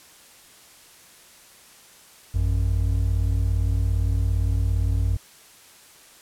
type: tone pair together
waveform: triangle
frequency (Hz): 55 / 92.5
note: A1 / F#2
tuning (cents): 0 / 0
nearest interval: major sixth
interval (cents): 900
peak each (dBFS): -20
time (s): 2.34-5.17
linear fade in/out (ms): 10
effects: white hiss -50 dBFS RMS until 6.21 s + low-pass 12000 Hz 12 dB/octave